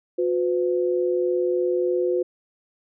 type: tone pair together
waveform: sine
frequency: 360.8 / 504 Hz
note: F#4 / B4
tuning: -44 / +35 cents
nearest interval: tritone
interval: 579 cents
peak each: -21 / -24 dBFS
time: 0.18-2.23 s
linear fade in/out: 10 ms
effects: none